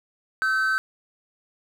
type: tone pair together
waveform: triangle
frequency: 1303 / 1537 Hz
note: E6 / G6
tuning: -20 / -35 cents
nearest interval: minor third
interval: 285 cents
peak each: -26 / -19 dBFS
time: 0.42-0.78 s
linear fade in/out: 0 ms
effects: none